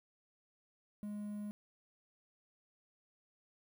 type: tone with quantisation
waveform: triangle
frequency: 207.7 Hz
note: G#3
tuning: in tune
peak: -38 dBFS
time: 1.03-1.51 s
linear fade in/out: 0 ms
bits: 11
effects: none